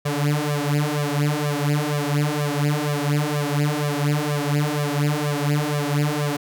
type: tone with flanger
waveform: sawtooth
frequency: 146.83 Hz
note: D3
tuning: in tune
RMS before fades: -22 dBFS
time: 0.05-6.37 s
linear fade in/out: 10 ms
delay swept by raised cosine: 1.7 to 6.4 ms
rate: 2.1 Hz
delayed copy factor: +0.95
effects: none